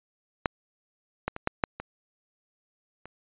clicks, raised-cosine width 0.5 ms, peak -7 / -12 / -20 / -9 / -7 / -20 / -28 dBFS, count 7, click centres 0.458 / 1.28 / 1.364 / 1.474 / 1.638 / 1.8 / 3.056 s, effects resampled to 8000 Hz

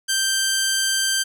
10% pulse tone, 1568 Hz, G6, in tune, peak -10 dBFS, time 0.08-1.24 s, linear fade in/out 20 ms, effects none

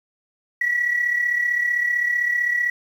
sine tone with amplitude modulation, 1936 Hz, B6, 35 cents flat, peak -15 dBFS, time 0.61-2.7 s, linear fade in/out 5 ms, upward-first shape sine, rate 35.6 Hz, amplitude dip 60%, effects tanh soft clip ceiling -11 dBFS + 8-bit

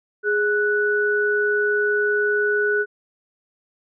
sine tone pair together, 415.3 / 1480 Hz, G#4 / F#6, 0 / 0 cents, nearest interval octave + minor seventh, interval 2200 cents, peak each -20 dBFS, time 0.23-2.86 s, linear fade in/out 50 ms, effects none

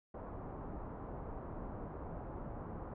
pink low-pass noise, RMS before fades -45 dBFS, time 0.14-2.94 s, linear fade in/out 5 ms, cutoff 1100 Hz, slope 24 dB/octave, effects none

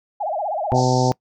sine tone with vibrato, 716 Hz, F5, 43 cents sharp, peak -21 dBFS, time 0.2-0.82 s, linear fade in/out 10 ms, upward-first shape sine, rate 16 Hz, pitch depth 280 cents each way
harmonic tone, 127 Hz, B2, 49 cents sharp, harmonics 1 / 2 / 3 / 4 / 5 / 6 / 7, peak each -19 / -23 / -24 / -24 / -27 / -23 / -24 dBFS, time 0.72-1.12 s, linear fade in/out 0 ms
pink band-pass noise, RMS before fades -33 dBFS, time 0.74-1.13 s, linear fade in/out 50 ms, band 4600 to 6300 Hz, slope 48 dB/octave
effects noise-tail reverb RT60 0.1 s tail -23 dB re dry

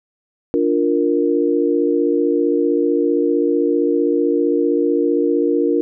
sine chord, Bb major, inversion first, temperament equal, 293.7 / 349.2 / 466.2 Hz, D4 / F4 / Bb4, 0 / 0 / 0 cents, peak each -18 dBFS, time 0.54-5.81 s, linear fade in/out 0 ms, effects none

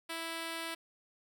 5% pulse tone, 329.6 Hz, E4, in tune, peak -26 dBFS, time 0.09-0.75 s, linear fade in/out 10 ms, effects none

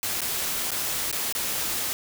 white noise with dropouts, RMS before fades -28 dBFS, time 0.03-1.93 s, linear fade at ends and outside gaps 0 ms, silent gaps 0.206-0.217 / 0.706-0.717 / 1.114-1.127 / 1.325-1.351 s, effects none

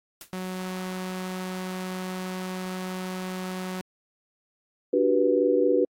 white noise with exponential decay, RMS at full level -38 dBFS, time 0.21-0.34 s, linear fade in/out 1 ms, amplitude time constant 27 ms
sawtooth tone, 185 Hz, F#3, in tune, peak -27 dBFS, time 0.33-3.81 s, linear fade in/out 0 ms
sine chord, G major seventh, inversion second, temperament just, 294 / 367.5 / 392 / 490 Hz, D4 / F#4 / G4 / B4, +2 / -12 / 0 / -14 cents, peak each -26 / -25 / -26 / -22 dBFS, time 4.93-5.85 s, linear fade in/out 5 ms
effects AAC 48 kbps

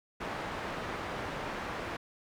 white low-pass noise, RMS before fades -38 dBFS, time 0.2-1.97 s, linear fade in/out 10 ms, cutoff 1400 Hz, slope 12 dB/octave, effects none

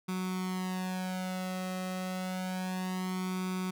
sawtooth tone with flanger, 185 Hz, F#3, in tune, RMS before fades -35 dBFS, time 0.08-3.71 s, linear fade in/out 10 ms, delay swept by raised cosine 0.84 to 1.56 ms, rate 0.29 Hz, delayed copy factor +0.85, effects none

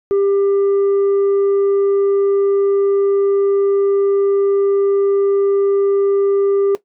sine tone, 397.4 Hz, G4, 24 cents sharp, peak -9 dBFS, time 0.11-6.75 s, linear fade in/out 0 ms, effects noise-tail reverb RT60 0.1 s tail -17 dB re dry + tanh soft clip ceiling -11 dBFS

